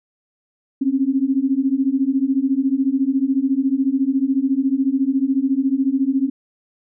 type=beating tone pair; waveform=sine; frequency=261.6 / 275.6 Hz; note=C4 / C#4; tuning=0 / -10 cents; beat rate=14 Hz; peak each=-19 / -18 dBFS; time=0.81-6.3 s; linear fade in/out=10 ms; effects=none